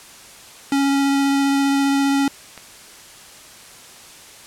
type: tone with vibrato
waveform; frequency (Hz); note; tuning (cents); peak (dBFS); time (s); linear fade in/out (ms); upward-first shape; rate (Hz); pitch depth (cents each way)
square; 277.2; C#4; 0; -16; 0.72-2.28; 2; triangle; 15; 10
type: click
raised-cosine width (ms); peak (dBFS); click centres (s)
0.3; -20; 2.577
effects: white hiss -42 dBFS RMS until 4.46 s + low-pass 10000 Hz 12 dB/octave